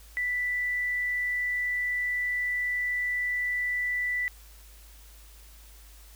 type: tone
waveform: sine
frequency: 1976 Hz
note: B6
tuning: in tune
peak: -26 dBFS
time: 0.17-4.28 s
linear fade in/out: 0 ms
effects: added 52 Hz sine -49 dBFS peak until 6.15 s + white hiss -55 dBFS RMS until 6.15 s